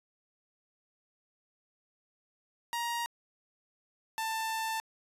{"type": "tone pair in turn", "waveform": "sawtooth", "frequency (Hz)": [942, 889.1], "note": ["A#5", "A5"], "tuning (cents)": [18, 18], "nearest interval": "minor second", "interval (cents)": 100, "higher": "first", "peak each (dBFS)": -28, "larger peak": "neither", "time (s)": [[2.73, 3.06], [4.18, 4.8]], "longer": "second", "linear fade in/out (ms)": 0, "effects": ["resampled to 32000 Hz"]}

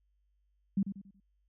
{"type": "tone with echo", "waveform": "sine", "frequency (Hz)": 196, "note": "G3", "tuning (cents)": 0, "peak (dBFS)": -25, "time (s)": [0.77, 0.83], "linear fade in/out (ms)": 5, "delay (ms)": 93, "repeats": 4, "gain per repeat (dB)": -9, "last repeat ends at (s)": 1.202, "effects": ["added 50 Hz sine -70 dBFS peak until 1.48 s"]}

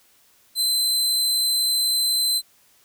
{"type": "tone", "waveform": "sawtooth", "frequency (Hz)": 4066, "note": "B7", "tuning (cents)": 50, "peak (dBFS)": -16, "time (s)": [0.55, 2.42], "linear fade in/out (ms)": 50, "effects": ["white hiss -58 dBFS RMS until 2.84 s"]}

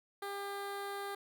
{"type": "tone with notch filter", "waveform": "15% pulse", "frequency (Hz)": 400, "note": "G4", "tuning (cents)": 35, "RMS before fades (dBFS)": -41, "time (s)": [0.22, 1.15], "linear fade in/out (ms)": 5, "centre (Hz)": 6300, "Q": 2, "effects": []}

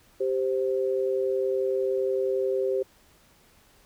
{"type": "tone pair together", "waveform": "sine", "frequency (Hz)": [391.1, 522], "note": ["G4", "C5"], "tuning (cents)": [-4, -4], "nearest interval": "perfect fourth", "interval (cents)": 500, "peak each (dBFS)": [-25, -27], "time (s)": [0.2, 2.83], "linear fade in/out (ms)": 10, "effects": ["pink hiss -59 dBFS RMS until 3.85 s"]}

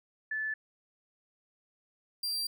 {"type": "tone pair in turn", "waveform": ["sine", "40% pulse"], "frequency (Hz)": [1741, 4724], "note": ["A6", "D8"], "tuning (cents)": [-19, 9], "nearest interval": "octave + perfect fourth", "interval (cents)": 1728, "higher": "second", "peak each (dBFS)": [-31, -30], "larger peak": "second", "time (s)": [[0.31, 0.54], [2.23, 2.47]], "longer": "second", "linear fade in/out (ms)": 5, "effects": []}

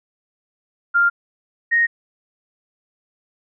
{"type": "tone pair in turn", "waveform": "sine", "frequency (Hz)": [1396.9, 1864.6], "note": ["F6", "A#6"], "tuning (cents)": [0, 0], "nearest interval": "perfect fourth", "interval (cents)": 500, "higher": "second", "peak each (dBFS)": [-12, -13], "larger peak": "first", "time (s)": [[0.94, 1.1], [1.71, 1.87]], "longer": "neither", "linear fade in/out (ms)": 20, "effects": []}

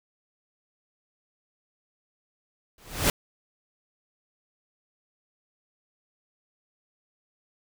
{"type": "noise with exponential growth", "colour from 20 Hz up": "pink", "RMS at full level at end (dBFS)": -18, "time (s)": [2.78, 3.1], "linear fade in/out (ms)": 2, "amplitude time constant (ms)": 68, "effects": []}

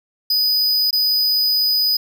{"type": "tone with dropouts", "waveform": "square", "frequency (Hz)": 4978, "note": "D#8", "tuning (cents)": 0, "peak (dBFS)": -15, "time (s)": [0.3, 1.97], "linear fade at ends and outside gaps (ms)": 5, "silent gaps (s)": [0.908, 0.928], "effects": []}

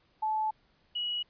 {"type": "tone pair in turn", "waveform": "sine", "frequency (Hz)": [867, 2916], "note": ["A5", "F#7"], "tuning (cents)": [-26, -26], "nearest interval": "octave + major sixth", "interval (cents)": 2100, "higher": "second", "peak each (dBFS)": [-27, -30], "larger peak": "first", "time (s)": [[0.22, 0.51], [0.95, 1.23]], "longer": "first", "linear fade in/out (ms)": 10, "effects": ["pink hiss -68 dBFS RMS until 1.29 s", "resampled to 11025 Hz"]}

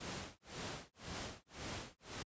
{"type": "noise with tremolo", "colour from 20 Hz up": "pink", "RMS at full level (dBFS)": -43, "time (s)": [0, 2.23], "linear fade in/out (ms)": 10, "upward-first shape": "sine", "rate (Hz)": 1.9, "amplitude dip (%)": 100, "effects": ["high-pass 60 Hz 12 dB/octave", "resampled to 16000 Hz"]}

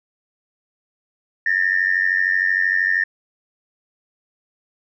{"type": "tone with amplitude modulation", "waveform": "sine", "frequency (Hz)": 1809, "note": "A6", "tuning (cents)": 48, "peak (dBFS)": -11, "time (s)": [1.46, 3.04], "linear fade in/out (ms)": 5, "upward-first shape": "sine", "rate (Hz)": 93, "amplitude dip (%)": 90, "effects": ["tanh soft clip ceiling -8 dBFS"]}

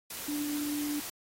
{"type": "tone in noise", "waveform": "sine", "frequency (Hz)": 293.7, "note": "D4", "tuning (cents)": 0, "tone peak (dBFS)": -31, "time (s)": [0.28, 1], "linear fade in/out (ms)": 5, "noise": "white", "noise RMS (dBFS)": -40, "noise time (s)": [0.1, 1.1], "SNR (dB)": 6, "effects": ["AAC 48 kbps"]}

